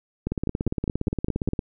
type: two click trains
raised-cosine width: 3 ms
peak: -12 / -12 dBFS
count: 23 / 7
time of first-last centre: 0.32-1.592 / 0.27-1.487 s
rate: 17.3 / 4.93 Hz
effects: none